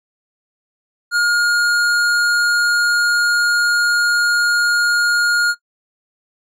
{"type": "tone with hard clipping", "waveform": "sine", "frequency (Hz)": 1424, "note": "F6", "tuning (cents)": 33, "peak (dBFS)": -14, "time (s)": [1.11, 5.55], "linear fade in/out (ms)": 50, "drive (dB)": 12, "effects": ["noise-tail reverb RT60 0.1 s tail -20 dB re dry"]}